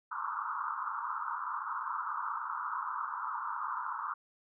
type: band-pass noise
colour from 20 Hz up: white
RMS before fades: -37 dBFS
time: 0.11-4.14 s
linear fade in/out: 10 ms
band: 910 to 1400 Hz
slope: 96 dB/octave
effects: none